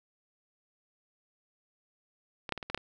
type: clicks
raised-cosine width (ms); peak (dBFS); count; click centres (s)
0.3; -21 / -13 / -22 / -23 / -21 / -12 / -25; 7; 2.492 / 2.523 / 2.577 / 2.628 / 2.7 / 2.746 / 2.776
effects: none